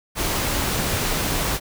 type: noise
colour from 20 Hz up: pink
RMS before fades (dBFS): -23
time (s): 0.15-1.6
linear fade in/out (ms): 50
effects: none